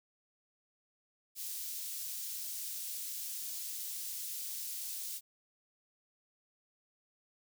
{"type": "high-pass noise", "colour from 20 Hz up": "white", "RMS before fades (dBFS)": -41, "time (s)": [1.35, 5.21], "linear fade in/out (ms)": 50, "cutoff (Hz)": 4600, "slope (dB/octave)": 12, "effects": []}